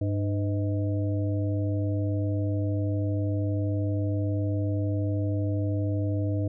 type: harmonic tone with a mistuned harmonic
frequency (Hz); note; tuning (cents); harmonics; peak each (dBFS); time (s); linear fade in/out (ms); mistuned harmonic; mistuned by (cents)
100.7; G2; +47; 1 / 3 / 5 / 6; -25 / -31 / -38 / -38; 0.01-6.48; 5; 6; +75
effects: none